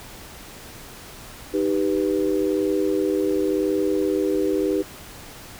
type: chord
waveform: sine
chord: Eb augmented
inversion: none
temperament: equal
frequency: 311.1 / 392 / 493.9 Hz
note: Eb4 / G4 / B4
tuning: 0 / 0 / 0 cents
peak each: -23 / -22 / -26 dBFS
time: 1.53-4.83 s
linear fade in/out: 20 ms
effects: pink hiss -41 dBFS RMS until 5.59 s